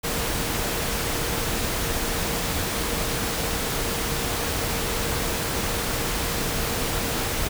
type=tone in noise; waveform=sine; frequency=465.6 Hz; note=A#4; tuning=2 cents flat; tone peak=-36 dBFS; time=0.03-7.49 s; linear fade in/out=20 ms; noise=pink; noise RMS=-26 dBFS; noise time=0.03-7.49 s; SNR=-13 dB; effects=none